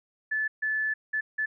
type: tone bursts at uneven times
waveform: sine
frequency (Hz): 1737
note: A6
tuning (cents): -23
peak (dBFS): -25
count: 4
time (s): 0.31-0.48 / 0.62-0.94 / 1.13-1.21 / 1.38-1.46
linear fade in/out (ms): 10
effects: none